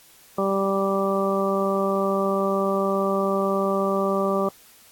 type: harmonic tone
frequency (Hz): 195.3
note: G3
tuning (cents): -6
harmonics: 1 / 2 / 3 / 4 / 5 / 6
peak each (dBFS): -26 / -25 / -25 / -33 / -34 / -27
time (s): 0.38-4.49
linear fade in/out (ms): 5
effects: white hiss -52 dBFS RMS until 4.91 s + AAC 64 kbps